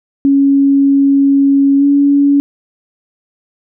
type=tone with pitch glide; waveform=sine; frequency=277.2 to 282.9 Hz; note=C#4 to C#4; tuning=0 to +35 cents; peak=-6 dBFS; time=0.25-2.4 s; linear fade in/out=0 ms; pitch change=+35 cents; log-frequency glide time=1.78-1.84 s; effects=none